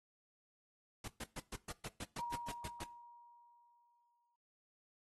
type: noise bursts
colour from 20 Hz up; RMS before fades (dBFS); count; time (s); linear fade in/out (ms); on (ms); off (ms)
pink; -45; 12; 1.04-2.84; 5; 40; 120
type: tone with exponential decay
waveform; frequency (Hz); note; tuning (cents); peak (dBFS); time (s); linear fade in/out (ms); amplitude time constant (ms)
sine; 950; A#5; +33; -38; 2.19-4.36; 5; 470
effects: noise-tail reverb RT60 0.4 s tail -21 dB re dry + AAC 32 kbps